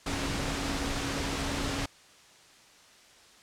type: tone in noise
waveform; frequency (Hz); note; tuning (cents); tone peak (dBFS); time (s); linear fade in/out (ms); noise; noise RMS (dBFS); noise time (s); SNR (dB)
sine; 277.2; C#4; 0; -37; 0.06-1.86; 5; pink; -32; 0.06-1.86; -8
effects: white hiss -56 dBFS RMS until 3.42 s + low-pass 7000 Hz 12 dB/octave